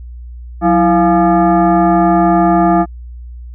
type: tone with frequency modulation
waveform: sine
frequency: 183.2 Hz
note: F#3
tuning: 17 cents flat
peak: -7 dBFS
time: 0.61-2.86 s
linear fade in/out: 50 ms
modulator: 513 Hz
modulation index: 1.6
effects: added 60 Hz sine -27 dBFS peak until 3.54 s